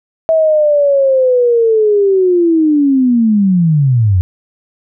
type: linear sweep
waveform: sine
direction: down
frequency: 651 to 85.9 Hz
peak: -7 dBFS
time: 0.29-4.21 s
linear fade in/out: 0 ms
effects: none